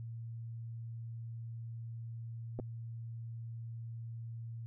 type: clicks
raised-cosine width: 2 ms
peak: -26 dBFS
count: 2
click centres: 2.59 / 2.598 s
effects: added 115 Hz sine -41 dBFS peak until 4.66 s